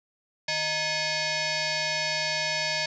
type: tone with frequency modulation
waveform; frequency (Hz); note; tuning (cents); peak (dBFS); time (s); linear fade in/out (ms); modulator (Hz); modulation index
sine; 1396.9; F6; 0; -25; 0.48-2.86; 5; 776; 5.5
effects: none